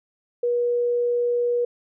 sine tone, 481.9 Hz, B4, 43 cents flat, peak -19 dBFS, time 0.43-1.65 s, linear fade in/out 5 ms, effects none

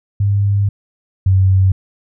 sine tone pair in turn, 100.7 / 94.96 Hz, G2 / F#2, +47 / +45 cents, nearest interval minor second, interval 102 cents, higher first, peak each -11 / -8 dBFS, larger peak second, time 0.2-0.69 / 1.26-1.72 s, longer first, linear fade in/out 5 ms, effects none

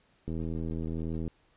click train, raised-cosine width 3 ms, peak -23 dBFS, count 82, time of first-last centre 0.28-1.278 s, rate 81.2 Hz, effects pink hiss -67 dBFS RMS until 1.56 s + resampled to 8000 Hz

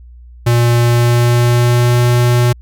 square tone with pitch glide, 119.2 to 121.49 Hz, A#2 to B2, +39 to -28 cents, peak -9 dBFS, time 0.46-2.53 s, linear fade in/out 10 ms, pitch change +33 cents, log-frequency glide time 0.79-2.01 s, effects added 60 Hz sine -34 dBFS peak until 2.61 s

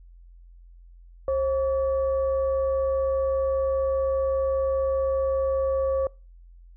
sine tone with frequency modulation, 536 Hz, C5, 42 cents sharp, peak -21 dBFS, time 1.28-6.07 s, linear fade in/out 2 ms, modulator 604 Hz, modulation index 0.38, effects noise-tail reverb RT60 0.3 s tail -25 dB re dry + added 43 Hz sine -46 dBFS peak until 6.76 s

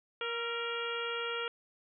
harmonic tone with a mistuned harmonic, 470 Hz, A#4, 14 cents sharp, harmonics 1 / 2 / 3 / 4 / 5 / 6 / 7, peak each -38 / -46 / -38 / -46 / -43 / -42 / -43 dBFS, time 0.21-1.48 s, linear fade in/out 2 ms, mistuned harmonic 3, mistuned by -39 cents, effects none

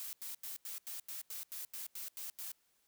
blue noise bursts, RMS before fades -44 dBFS, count 12, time 0-2.517 s, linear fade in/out 0 ms, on 130 ms, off 87 ms, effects white hiss -75 dBFS RMS until 2.87 s

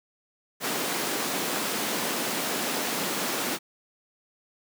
pink high-pass noise, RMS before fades -29 dBFS, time 0.6-3.59 s, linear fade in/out 50 ms, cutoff 200 Hz, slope 24 dB/octave, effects none

